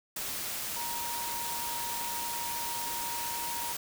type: tone in noise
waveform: sine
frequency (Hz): 941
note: A#5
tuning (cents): +16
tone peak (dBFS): -37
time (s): 0.76-3.73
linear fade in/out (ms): 5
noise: white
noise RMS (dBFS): -36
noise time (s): 0.16-3.77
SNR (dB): -4
effects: none